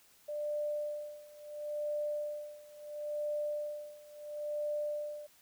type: tone with tremolo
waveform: sine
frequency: 594 Hz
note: D5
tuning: 20 cents sharp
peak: -32 dBFS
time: 0.28-5.27 s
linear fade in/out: 10 ms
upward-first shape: sine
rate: 0.73 Hz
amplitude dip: 90%
effects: white hiss -64 dBFS RMS until 5.41 s

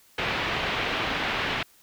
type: low-pass noise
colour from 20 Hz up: white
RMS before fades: -28 dBFS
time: 0.18-1.63 s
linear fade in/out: 5 ms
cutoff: 3100 Hz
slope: 24 dB/octave
effects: white hiss -58 dBFS RMS until 1.82 s

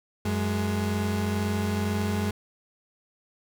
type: tone pair together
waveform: 35% pulse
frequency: 93.5 / 209.1 Hz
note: F#2 / G#3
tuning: +19 / +12 cents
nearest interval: octave + major second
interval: 1393 cents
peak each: -26 dBFS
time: 0.25-2.31 s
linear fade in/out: 5 ms
effects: none

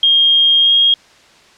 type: tone with pitch glide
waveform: sine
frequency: 3230 to 3256 Hz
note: G#7 to G#7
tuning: -49 to -35 cents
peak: -7 dBFS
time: 0.03-0.94 s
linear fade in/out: 2 ms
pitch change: +14 cents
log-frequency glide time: 0.6-0.72 s
effects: white hiss -46 dBFS RMS until 1.57 s + low-pass 5000 Hz 12 dB/octave

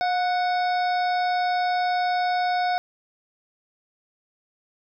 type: harmonic tone with a mistuned harmonic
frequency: 740 Hz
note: F#5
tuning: in tune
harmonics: 1 / 2 / 3 / 5 / 6 / 7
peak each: -21 / -31 / -35 / -38 / -42 / -39 dBFS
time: 0.01-2.78 s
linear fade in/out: 0 ms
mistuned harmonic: 1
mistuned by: -47 cents
effects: none

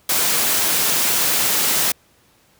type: high-pass noise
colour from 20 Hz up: white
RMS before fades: -18 dBFS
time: 0.09-1.92 s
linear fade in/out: 5 ms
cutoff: 110 Hz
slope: 12 dB/octave
effects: pink hiss -56 dBFS RMS until 2.59 s + high-pass 60 Hz 12 dB/octave

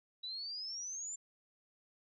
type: exponential sweep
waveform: sine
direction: up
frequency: 3895 to 7300 Hz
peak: -40 dBFS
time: 0.23-1.16 s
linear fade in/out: 10 ms
effects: none

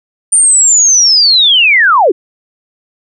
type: linear sweep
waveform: sine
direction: down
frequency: 9140 to 311.1 Hz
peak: -4 dBFS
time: 0.32-2.12 s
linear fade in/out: 10 ms
effects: none

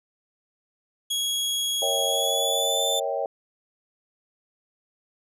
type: tone with pitch glide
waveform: sawtooth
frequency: 3322 to 3540 Hz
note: G#7 to A7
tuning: 0 to +10 cents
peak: -21 dBFS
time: 1.1-3 s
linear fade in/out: 10 ms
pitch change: +110 cents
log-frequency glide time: 2.06-2.82 s
type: chord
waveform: sine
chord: A# diminished seventh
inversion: none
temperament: equal with one note detuned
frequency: 466.2 / 554.4 / 646.8 / 784 Hz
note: A#4 / C#5 / E5 / G5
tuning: 0 / 0 / -33 / 0 cents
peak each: -32 / -28 / -30 / -31 dBFS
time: 1.82-3.26 s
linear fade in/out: 2 ms
effects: resampled to 32000 Hz

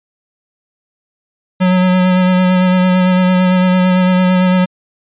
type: tone with vibrato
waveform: square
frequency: 183.4 Hz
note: F#3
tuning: 15 cents flat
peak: -9 dBFS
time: 1.6-4.66 s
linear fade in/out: 20 ms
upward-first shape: sine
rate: 8.9 Hz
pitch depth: 18 cents each way
effects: resampled to 8000 Hz

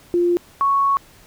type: tone pair in turn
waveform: sine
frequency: 349.2 / 1108.6 Hz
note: F4 / C#6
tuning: 0 / 0 cents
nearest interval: octave + minor sixth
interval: 2000 cents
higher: second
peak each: -14 dBFS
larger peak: neither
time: 0.14-0.37 / 0.61-0.97 s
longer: second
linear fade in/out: 0 ms
effects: pink hiss -49 dBFS RMS until 1.26 s

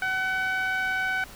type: tone with low-pass filter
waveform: 5% pulse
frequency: 754 Hz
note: F#5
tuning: 32 cents sharp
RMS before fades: -27 dBFS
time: 0.02-1.24 s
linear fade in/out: 2 ms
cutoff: 1700 Hz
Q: 3.3
effects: pink hiss -46 dBFS RMS until 1.35 s

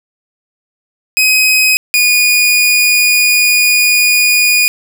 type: tone pair in turn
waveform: sawtooth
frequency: 2523 / 2454 Hz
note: D#7 / D#7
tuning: +23 / -25 cents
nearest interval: unison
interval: 48 cents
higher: first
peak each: -4 dBFS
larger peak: neither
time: 1.17-1.77 / 1.94-4.68 s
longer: second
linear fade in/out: 0 ms
effects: none

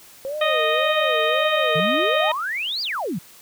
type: tone with vibrato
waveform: sine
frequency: 523.3 Hz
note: C5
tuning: in tune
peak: -25 dBFS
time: 0.25-1.8 s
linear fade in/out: 0 ms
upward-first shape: sine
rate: 1.8 Hz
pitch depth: 270 cents each way
type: harmonic tone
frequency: 620 Hz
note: D#5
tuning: 6 cents flat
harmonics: 1 / 2 / 3 / 4 / 5 / 6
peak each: -21 / -24 / -26 / -27 / -28 / -29 dBFS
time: 0.41-2.32 s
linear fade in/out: 5 ms
type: exponential two-way sweep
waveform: sine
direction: up then down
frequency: 146.83 to 4978 to 146.83 Hz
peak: -23 dBFS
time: 1.75-3.19 s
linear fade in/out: 10 ms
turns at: 2.82 s
effects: white hiss -47 dBFS RMS until 3.41 s

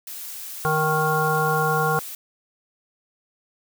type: noise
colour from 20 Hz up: blue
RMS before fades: -35 dBFS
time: 0.07-2.15 s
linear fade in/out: 2 ms
type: harmonic tone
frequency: 155.7 Hz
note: D#3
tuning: 2 cents sharp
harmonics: 1 / 3 / 5 / 7 / 9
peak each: -25 / -25 / -25 / -25 / -25 dBFS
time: 0.65-1.99 s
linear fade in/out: 0 ms
effects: none

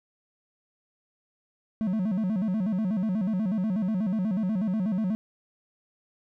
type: tone with vibrato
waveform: triangle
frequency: 200.8 Hz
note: G3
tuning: 42 cents sharp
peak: -22 dBFS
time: 1.81-5.15 s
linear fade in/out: 0 ms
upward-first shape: square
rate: 8.2 Hz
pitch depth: 160 cents each way
effects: none

